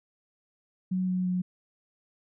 sine tone with pitch steps, 185 / 183.3 / 181.61 Hz, F#3 / F#3 / F#3, 0 / -16 / -32 cents, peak -25 dBFS, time 0.91-1.42 s, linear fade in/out 10 ms, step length 170 ms, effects none

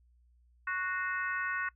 harmonic tone with a mistuned harmonic, 369.4 Hz, F#4, 3 cents flat, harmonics 3 / 4 / 5 / 6 / 7, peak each -38 / -34 / -37 / -47 / -46 dBFS, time 0.67-1.69 s, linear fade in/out 5 ms, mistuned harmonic 6, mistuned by -94 cents, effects noise-tail reverb RT60 0.1 s tail -21 dB re dry + added 60 Hz sine -62 dBFS peak until 1.75 s

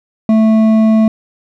triangle tone with hard clipping, 220 Hz, A3, in tune, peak -8 dBFS, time 0.29-1.08 s, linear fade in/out 2 ms, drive 11 dB, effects none

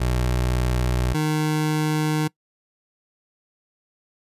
25% pulse tone pair in turn, 61.74 / 153.88 Hz, B1 / D#3, 0 / -19 cents, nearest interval octave + major third, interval 1581 cents, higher second, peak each -16 dBFS, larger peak neither, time 0-1.14 / 1.14-2.28 s, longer neither, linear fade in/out 10 ms, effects noise-tail reverb RT60 0.1 s tail -23 dB re dry + resampled to 32000 Hz

